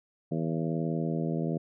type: harmonic tone with a mistuned harmonic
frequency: 81 Hz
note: E2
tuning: 30 cents flat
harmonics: 2 / 3 / 4 / 5 / 6 / 7 / 8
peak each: -30 / -34 / -36 / -38 / -40 / -41 / -42 dBFS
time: 0.31-1.58 s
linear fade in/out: 10 ms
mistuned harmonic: 8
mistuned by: +63 cents
effects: none